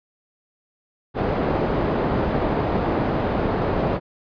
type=low-pass noise; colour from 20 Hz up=white; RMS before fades=-22 dBFS; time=1.14-4 s; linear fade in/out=50 ms; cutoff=590 Hz; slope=12 dB/octave; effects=resampled to 11025 Hz